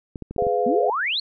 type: clicks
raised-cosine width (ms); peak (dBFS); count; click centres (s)
3; -19; 6; 0.158 / 0.223 / 0.31 / 0.363 / 0.423 / 0.468
type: chord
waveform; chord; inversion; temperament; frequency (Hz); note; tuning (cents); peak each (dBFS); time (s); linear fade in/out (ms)
sine; F diminished; first; just; 419.1 / 502.9 / 698.5; Ab4 / Cb5 / F5; +16 / +31 / 0; -23; 0.38-0.9; 2
type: exponential sweep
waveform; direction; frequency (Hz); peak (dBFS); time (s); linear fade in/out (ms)
sine; up; 219.4 to 4435; -21; 0.66-1.2; 5
effects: none